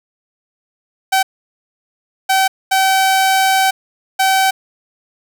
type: tone bursts at uneven times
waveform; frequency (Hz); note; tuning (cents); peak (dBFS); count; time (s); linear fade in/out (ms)
sawtooth; 767; G5; -38; -7; 4; 1.12-1.23 / 2.29-2.48 / 2.71-3.71 / 4.19-4.51; 10
effects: none